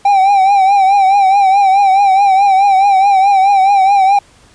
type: tone with vibrato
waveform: triangle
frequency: 784 Hz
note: G5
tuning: in tune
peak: -4 dBFS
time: 0.05-4.19 s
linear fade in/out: 5 ms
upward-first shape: triangle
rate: 4.7 Hz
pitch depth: 81 cents each way
effects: pink hiss -46 dBFS RMS until 4.54 s + resampled to 22050 Hz